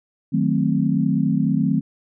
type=chord; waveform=sine; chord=D# diminished seventh; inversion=none; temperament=equal; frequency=155.56 / 185 / 220 / 261.6 Hz; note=D#3 / F#3 / A3 / C4; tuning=0 / 0 / 0 / 0 cents; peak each=-22 dBFS; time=0.32-1.81 s; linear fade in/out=20 ms; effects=none